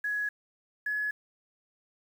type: tone pair in turn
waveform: sine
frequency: 1678 / 1695.5 Hz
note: G#6 / G#6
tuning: +17 / +35 cents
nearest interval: unison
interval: 18 cents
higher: second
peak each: -28 / -28 dBFS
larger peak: neither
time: 0.04-0.29 / 0.86-1.11 s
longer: neither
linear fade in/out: 5 ms
effects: 9-bit